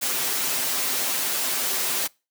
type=noise with comb filter; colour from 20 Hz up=white; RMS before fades=-25 dBFS; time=0.01-2.08 s; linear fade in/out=20 ms; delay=7.7 ms; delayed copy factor=+0.9; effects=noise-tail reverb RT60 0.3 s tail -26 dB re dry + high-pass 200 Hz 12 dB/octave